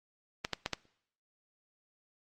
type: clicks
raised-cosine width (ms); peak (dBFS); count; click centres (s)
0.2; -14; 4; 0.449 / 0.533 / 0.661 / 0.733
effects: noise-tail reverb RT60 0.7 s tail -22 dB re dry + Opus 24 kbps